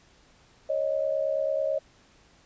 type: tone pair together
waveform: sine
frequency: 550.9 / 620 Hz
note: C#5 / D#5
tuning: -11 / -6 cents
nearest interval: major second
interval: 205 cents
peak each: -27 dBFS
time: 0.69-1.79 s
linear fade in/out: 10 ms
effects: pink hiss -59 dBFS RMS until 2.45 s + resampled to 16000 Hz